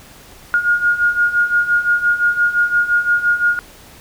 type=beating tone pair; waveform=sine; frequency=1424 / 1429.8 Hz; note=F6 / F6; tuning=+33 / +40 cents; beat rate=5.8 Hz; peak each=-18 / -14 dBFS; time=0.54-3.59 s; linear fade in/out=0 ms; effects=pink hiss -42 dBFS RMS until 4 s